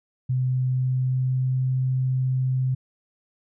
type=tone with pitch glide; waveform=sine; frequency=128.1 to 129.59 Hz; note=C3 to C3; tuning=-36 to -16 cents; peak=-20 dBFS; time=0.29-2.75 s; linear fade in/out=10 ms; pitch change=+20 cents; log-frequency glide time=0.46-1.74 s; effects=none